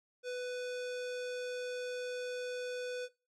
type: tone with low-pass filter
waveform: square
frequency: 496.9 Hz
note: B4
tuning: 11 cents sharp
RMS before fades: -39 dBFS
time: 0.23-3.09 s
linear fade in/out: 50 ms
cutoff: 6500 Hz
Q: 0.87
effects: noise-tail reverb RT60 0.3 s tail -21 dB re dry